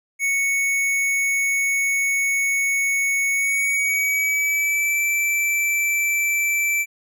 square tone with pitch glide, 2217 to 2330 Hz, C#7 to D7, 0 to -14 cents, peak -19 dBFS, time 0.19-6.86 s, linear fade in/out 50 ms, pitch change +86 cents, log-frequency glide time 3.31-5.02 s, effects none

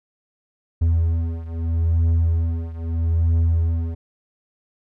triangle beating tone pair, 82.41 / 83.19 Hz, E2 / E2, 0 / +16 cents, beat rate 0.78 Hz, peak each -17 / -20 dBFS, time 0.81-3.95 s, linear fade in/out 10 ms, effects none

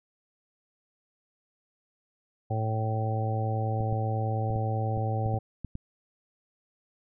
harmonic tone, 110.2 Hz, A2, 3 cents sharp, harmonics 1 / 2 / 3 / 4 / 5 / 6 / 7, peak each -27 / -40 / -41 / -39 / -37 / -45 / -34 dBFS, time 2.5-5.39 s, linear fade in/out 10 ms
clicks, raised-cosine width 5 ms, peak -23 dBFS, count 9, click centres 3.807 / 3.927 / 4.505 / 4.56 / 4.975 / 5.261 / 5.342 / 5.647 / 5.754 s
effects none

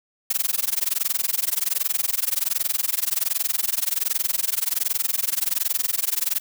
blue noise with amplitude modulation, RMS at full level -20 dBFS, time 0.3-6.4 s, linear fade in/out 5 ms, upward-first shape sine, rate 21.3 Hz, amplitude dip 100%, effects none

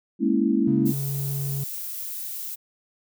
sine chord, A# half-diminished seventh, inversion third, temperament equal, 207.7 / 233.1 / 277.2 / 329.6 Hz, G#3 / A#3 / C#4 / E4, 0 / 0 / 0 / 0 cents, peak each -24 dBFS, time 0.19-0.94 s, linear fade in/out 50 ms
triangle tone, 138.59 Hz, C#3, in tune, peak -24 dBFS, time 0.67-1.64 s, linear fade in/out 5 ms
violet noise, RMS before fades -33 dBFS, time 0.85-2.56 s, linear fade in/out 20 ms
effects none

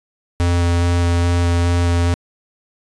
square tone with vibrato, 86.6 Hz, F2, 14 cents flat, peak -14 dBFS, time 0.4-2.14 s, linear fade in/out 0 ms, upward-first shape square, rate 2.4 Hz, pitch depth 8 cents each way, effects resampled to 22050 Hz

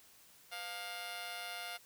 10% pulse tone with amplitude modulation, 705 Hz, F5, 16 cents sharp, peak -30 dBFS, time 0.51-1.78 s, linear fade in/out 20 ms, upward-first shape sine, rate 198 Hz, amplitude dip 70%, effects white hiss -62 dBFS RMS until 1.85 s

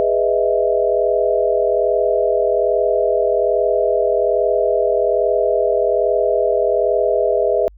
sine chord, E major seventh, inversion first, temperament just, 412 / 494.4 / 618.1 / 659.3 Hz, G#4 / B4 / D#5 / E5, -14 / +2 / -12 / 0 cents, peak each -19 dBFS, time 0-7.68 s, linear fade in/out 0 ms, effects added 50 Hz sine -41 dBFS peak until 7.77 s

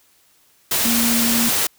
sine tone in noise, 233.1 Hz, A#3, in tune, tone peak -19 dBFS, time 0.85-1.49 s, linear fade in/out 5 ms, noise white, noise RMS -19 dBFS, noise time 0.71-1.67 s, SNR -3 dB, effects white hiss -57 dBFS RMS until 1.78 s

